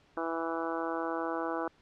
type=harmonic tone; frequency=164.81 Hz; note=E3; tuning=in tune; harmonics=2 / 3 / 4 / 5 / 6 / 7 / 8 / 9; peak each=-36 / -38 / -39 / -40 / -41 / -41 / -42 / -43 dBFS; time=0.17-1.68 s; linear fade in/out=2 ms; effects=pink hiss -64 dBFS RMS until 1.81 s + low-pass 4000 Hz 12 dB/octave